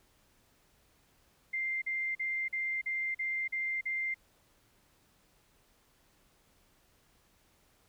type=tone bursts; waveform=sine; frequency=2095 Hz; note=C7; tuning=2 cents sharp; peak=-31 dBFS; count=8; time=1.53-4.144 s; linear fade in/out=10 ms; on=290 ms; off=42 ms; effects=pink hiss -68 dBFS RMS until 7.88 s